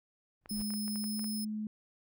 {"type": "noise with exponential growth", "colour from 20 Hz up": "brown", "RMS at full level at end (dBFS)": -41, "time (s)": [0.41, 0.62], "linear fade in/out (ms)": 1, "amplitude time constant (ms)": 44}
{"type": "clicks", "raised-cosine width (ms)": 0.5, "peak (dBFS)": -35, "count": 8, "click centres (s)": [0.459, 0.705, 0.738, 0.88, 0.958, 1.041, 1.194, 1.243]}
{"type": "tone", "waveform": "10% pulse", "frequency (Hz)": 5190, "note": "E8", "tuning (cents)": -28, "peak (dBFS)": -33, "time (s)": [0.49, 1.45], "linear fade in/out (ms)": 10}
{"type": "tone with pitch glide", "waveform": "sine", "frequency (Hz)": [210.3, 214.1], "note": ["G#3", "A3"], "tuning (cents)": [22, -47], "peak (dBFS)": -34, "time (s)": [0.51, 1.67], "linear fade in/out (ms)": 2, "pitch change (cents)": 31, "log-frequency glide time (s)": [1, 1.19]}
{"effects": []}